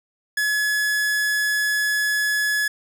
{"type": "tone", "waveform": "45% pulse", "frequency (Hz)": 1700, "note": "G#6", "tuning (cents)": 40, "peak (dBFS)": -19, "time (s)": [0.37, 2.68], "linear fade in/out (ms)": 5, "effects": []}